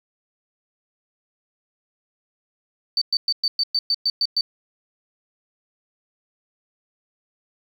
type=tone bursts; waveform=sine; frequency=4565 Hz; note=D8; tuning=50 cents flat; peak=-17 dBFS; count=10; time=2.97-4.41 s; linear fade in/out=2 ms; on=45 ms; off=110 ms; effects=8-bit